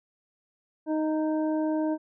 harmonic tone with a mistuned harmonic, 311.4 Hz, D#4, 2 cents sharp, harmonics 1 / 2 / 3 / 5, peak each -25 / -31 / -37 / -48 dBFS, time 0.86-1.98 s, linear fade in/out 50 ms, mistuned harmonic 3, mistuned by -17 cents, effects none

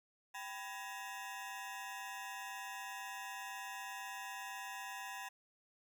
20% pulse ring-modulated tone, 888 Hz, A5, 16 cents sharp, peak -36 dBFS, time 0.34-5.29 s, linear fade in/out 10 ms, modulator 105 Hz, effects none

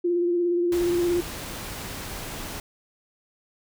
sine tone with vibrato, 348.6 Hz, F4, 3 cents flat, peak -20 dBFS, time 0.04-1.21 s, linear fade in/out 10 ms, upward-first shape sine, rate 17 Hz, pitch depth 28 cents each way
pink noise, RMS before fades -35 dBFS, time 0.72-2.6 s, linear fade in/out 2 ms
effects none

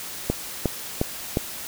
click train, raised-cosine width 2 ms, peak -7 dBFS, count 4, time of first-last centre 0.3-1.371 s, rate 2.8 Hz, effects white hiss -35 dBFS RMS until 1.67 s

